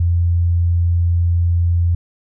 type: tone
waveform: sine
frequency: 86 Hz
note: F2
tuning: 26 cents flat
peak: -12 dBFS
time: 0-1.95 s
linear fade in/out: 5 ms
effects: none

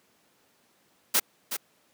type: noise with echo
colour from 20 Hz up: white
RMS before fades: -22 dBFS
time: 1.14-1.2 s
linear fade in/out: 10 ms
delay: 370 ms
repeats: 1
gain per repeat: -9 dB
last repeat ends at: 1.57 s
effects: pink hiss -65 dBFS RMS until 1.93 s + high-pass 200 Hz 12 dB/octave

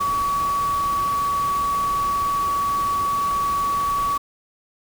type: tone in noise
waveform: sine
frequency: 1133 Hz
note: C#6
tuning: 37 cents sharp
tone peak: -19 dBFS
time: 0-4.18 s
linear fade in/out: 10 ms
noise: pink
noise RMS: -34 dBFS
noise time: 0-4.18 s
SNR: +12 dB
effects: none

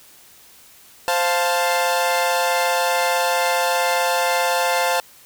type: chord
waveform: sawtooth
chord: F major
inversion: second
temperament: equal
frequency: 523.3 / 698.5 / 880 Hz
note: C5 / F5 / A5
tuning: 0 / 0 / 0 cents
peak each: -18 dBFS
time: 1.08-5 s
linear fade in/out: 0 ms
effects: white hiss -48 dBFS RMS until 5.25 s

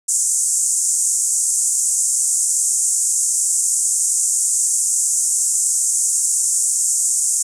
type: band-pass noise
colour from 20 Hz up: white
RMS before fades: -18 dBFS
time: 0.08-7.43 s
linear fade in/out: 10 ms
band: 6700 to 9000 Hz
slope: 48 dB/octave
effects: none

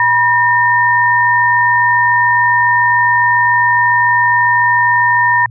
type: tone pair together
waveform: sine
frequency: 969 / 1821.8 Hz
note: B5 / A#6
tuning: -33 / -40 cents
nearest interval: major seventh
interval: 1093 cents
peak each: -11 / -11 dBFS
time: 0-5.46 s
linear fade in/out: 2 ms
effects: added 116 Hz sine -30 dBFS peak until 5.5 s

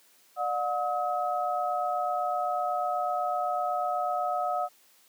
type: tone cluster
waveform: sine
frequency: 595 / 723 / 1276 Hz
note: D5 / F#5 / D#6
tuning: +22 / -40 / +43 cents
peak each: -34 / -28 / -32 dBFS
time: 0.36-4.69 s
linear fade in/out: 50 ms
effects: white hiss -61 dBFS RMS until 5.08 s + high-pass 200 Hz 12 dB/octave

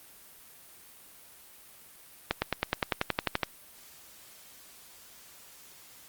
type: accelerating click train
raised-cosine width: 0.3 ms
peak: -9 dBFS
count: 13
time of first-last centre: 2.31-3.433 s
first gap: 110 ms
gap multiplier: 0.97
effects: white hiss -53 dBFS RMS until 6.08 s + Opus 32 kbps

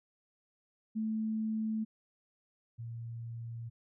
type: tone pair in turn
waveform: sine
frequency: 219 / 116.01 Hz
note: A3 / A#2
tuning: -8 / -8 cents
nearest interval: major seventh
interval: 1100 cents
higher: first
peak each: -31 / -39 dBFS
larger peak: first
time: 0.95-1.85 / 2.78-3.7 s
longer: second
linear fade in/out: 20 ms
effects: none

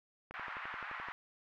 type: click train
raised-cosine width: 0.5 ms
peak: -30 dBFS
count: 10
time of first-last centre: 0.31-1.086 s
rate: 11.6 Hz
type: band-pass noise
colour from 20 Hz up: white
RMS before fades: -44 dBFS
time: 0.34-1.12 s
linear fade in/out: 0 ms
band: 950 to 1900 Hz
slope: 24 dB/octave
effects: none

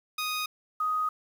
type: tone pair in turn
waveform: 15% pulse / sine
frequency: 1244.5 / 1250 Hz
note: D#6 / D#6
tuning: 0 / +8 cents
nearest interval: unison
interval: 8 cents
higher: second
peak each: -23 / -25 dBFS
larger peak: first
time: 0.18-0.46 / 0.8-1.09 s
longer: second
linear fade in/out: 5 ms
effects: 9-bit

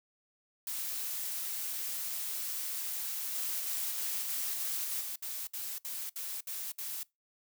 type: noise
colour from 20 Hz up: blue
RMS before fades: -37 dBFS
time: 0.67-5.01 s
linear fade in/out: 2 ms
type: noise bursts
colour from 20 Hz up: blue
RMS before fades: -39 dBFS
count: 12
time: 3.35-7.032 s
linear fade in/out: 5 ms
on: 250 ms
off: 62 ms
effects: noise-tail reverb RT60 0.2 s tail -23 dB re dry

